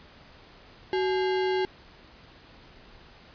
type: tone with sample-and-hold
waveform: sine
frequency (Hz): 374.5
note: F#4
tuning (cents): +21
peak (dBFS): -23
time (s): 0.93-1.65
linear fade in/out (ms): 0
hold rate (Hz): 1225
effects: pink hiss -52 dBFS RMS until 3.34 s + resampled to 11025 Hz